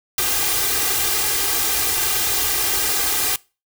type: noise with comb filter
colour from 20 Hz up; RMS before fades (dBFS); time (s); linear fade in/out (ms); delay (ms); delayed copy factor
white; -20; 0.18-3.36; 2; 2.5; +0.9
effects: noise-tail reverb RT60 0.3 s tail -23 dB re dry